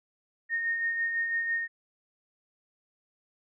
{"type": "tone with tremolo", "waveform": "sine", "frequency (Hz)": 1844, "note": "A#6", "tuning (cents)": -19, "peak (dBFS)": -25, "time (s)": [0.49, 1.68], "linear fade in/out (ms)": 50, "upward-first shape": "sine", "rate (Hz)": 6, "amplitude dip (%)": 40, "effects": []}